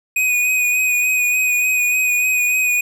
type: tone with vibrato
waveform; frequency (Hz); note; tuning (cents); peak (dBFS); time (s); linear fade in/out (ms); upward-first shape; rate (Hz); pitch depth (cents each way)
square; 2489; D#7; 0; -15; 0.16-2.81; 5; sine; 3.4; 23
effects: none